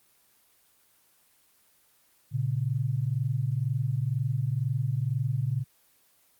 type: tone pair together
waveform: sine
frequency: 116.54 / 138.59 Hz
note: A#2 / C#3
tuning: 0 / 0 cents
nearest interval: minor third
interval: 300 cents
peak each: -28 dBFS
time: 2.31-5.65 s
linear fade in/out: 50 ms
effects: white hiss -64 dBFS RMS until 6.39 s + Opus 24 kbps